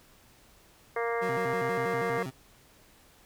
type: harmonic tone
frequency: 233.1 Hz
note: A#3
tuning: in tune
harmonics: 2 / 3 / 4 / 5 / 6 / 7 / 8 / 9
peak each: -30 / -36 / -39 / -36 / -44 / -40 / -42 / -39 dBFS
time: 0.96-2.23 s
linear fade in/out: 5 ms
type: tone with vibrato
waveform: 25% pulse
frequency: 155.56 Hz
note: D#3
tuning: in tune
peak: -31 dBFS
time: 1.21-2.31 s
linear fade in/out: 20 ms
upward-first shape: square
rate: 6.2 Hz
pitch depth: 300 cents each way
effects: pink hiss -59 dBFS RMS until 3.25 s